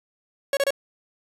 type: tone bursts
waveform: 45% pulse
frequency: 554.4 Hz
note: C#5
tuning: in tune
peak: -19 dBFS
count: 3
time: 0.53-0.706 s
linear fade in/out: 2 ms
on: 40 ms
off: 28 ms
effects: resampled to 32000 Hz